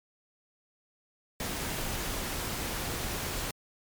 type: noise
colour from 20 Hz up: pink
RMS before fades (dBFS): -34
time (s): 1.4-3.51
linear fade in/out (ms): 2
effects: MP3 96 kbps